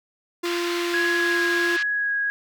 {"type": "tone", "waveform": "45% pulse", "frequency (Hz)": 346.3, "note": "F4", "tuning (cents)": -15, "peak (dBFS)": -24, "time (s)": [0.43, 1.77], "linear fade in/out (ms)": 10}
{"type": "band-pass noise", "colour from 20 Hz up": "pink", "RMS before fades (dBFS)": -32, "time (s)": [0.45, 1.83], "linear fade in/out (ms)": 5, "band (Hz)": [1300, 4900], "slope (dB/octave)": 24}
{"type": "tone with vibrato", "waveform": "sine", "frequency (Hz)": 1661, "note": "G#6", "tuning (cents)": 0, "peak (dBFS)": -21, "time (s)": [0.94, 2.3], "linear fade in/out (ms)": 0, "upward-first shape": "sine", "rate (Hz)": 1.4, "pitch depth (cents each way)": 12}
{"effects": []}